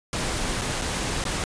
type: noise with dropouts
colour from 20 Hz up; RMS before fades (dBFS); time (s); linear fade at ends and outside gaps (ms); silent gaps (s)
pink; -27; 0.13-1.44; 1; 0.613-0.617 / 0.815-0.819 / 1.24-1.252
effects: resampled to 22050 Hz